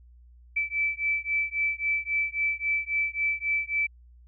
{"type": "beating tone pair", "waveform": "sine", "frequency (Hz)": [2315, 2318.7], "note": ["D7", "D7"], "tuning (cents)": [-25, -23], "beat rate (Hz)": 3.7, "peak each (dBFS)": -28, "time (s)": [0.56, 3.87], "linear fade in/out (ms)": 10, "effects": ["added 60 Hz sine -50 dBFS peak until 4.27 s"]}